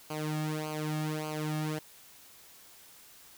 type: tone with flanger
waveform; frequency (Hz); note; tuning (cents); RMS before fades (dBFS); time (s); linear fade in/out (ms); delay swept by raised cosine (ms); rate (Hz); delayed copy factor
sawtooth; 153.8; D#3; -20; -34; 0.1-1.79; 5; 0.54 to 2.04; 1.7; -0.85
effects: white hiss -55 dBFS RMS until 3.37 s